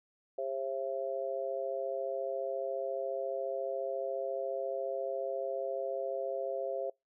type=harmonic tone; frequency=134.3 Hz; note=C3; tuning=46 cents sharp; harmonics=3 / 4 / 5; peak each=-40 / -35 / -38 dBFS; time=0.38-6.9 s; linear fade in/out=5 ms; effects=noise-tail reverb RT60 0.2 s tail -26 dB re dry